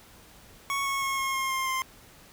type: tone with pitch steps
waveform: 25% pulse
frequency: 1108.7 / 1098.5 / 1088.4 / 1078.4 / 1068.5 / 1058.6 / 1048.9 Hz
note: C#6 / C#6 / C#6 / C#6 / C6 / C6 / C6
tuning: 0 / -16 / -32 / -48 / +36 / +20 / +4 cents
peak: -23 dBFS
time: 0.7-1.82 s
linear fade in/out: 0 ms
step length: 160 ms
effects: pink hiss -53 dBFS RMS until 2.32 s